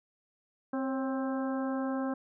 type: harmonic tone with a mistuned harmonic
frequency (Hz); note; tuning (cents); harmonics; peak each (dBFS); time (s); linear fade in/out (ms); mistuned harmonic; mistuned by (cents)
263.7; C4; +14; 1 / 2 / 3 / 4 / 5 / 6; -31 / -37 / -41 / -43 / -45 / -47; 0.73-2.14; 5; 2; +44
effects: none